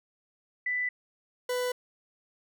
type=tone pair in turn; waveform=sine / 40% pulse; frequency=1988 / 497 Hz; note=B6 / B4; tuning=+11 / +11 cents; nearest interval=2 octaves; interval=2400 cents; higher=first; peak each=-27 dBFS; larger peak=neither; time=0.66-0.89 / 1.49-1.72 s; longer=neither; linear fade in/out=5 ms; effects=none